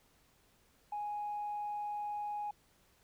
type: tone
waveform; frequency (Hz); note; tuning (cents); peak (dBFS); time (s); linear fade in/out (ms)
sine; 830.6; G#5; 0; -35; 0.92-2.51; 5
effects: tanh soft clip ceiling -32 dBFS + pink hiss -69 dBFS RMS until 3.03 s